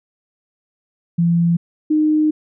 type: tone pair in turn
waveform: sine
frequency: 170 / 307 Hz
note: F3 / D#4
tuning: -46 / -23 cents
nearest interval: minor seventh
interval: 1023 cents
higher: second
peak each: -12 dBFS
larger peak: neither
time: 1.18-1.57 / 1.9-2.31 s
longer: second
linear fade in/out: 10 ms
effects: none